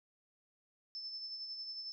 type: tone with tremolo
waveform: sine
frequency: 5274 Hz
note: E8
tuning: in tune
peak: -40 dBFS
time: 0.95-1.92 s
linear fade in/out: 0 ms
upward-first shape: sine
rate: 11 Hz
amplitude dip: 40%
effects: none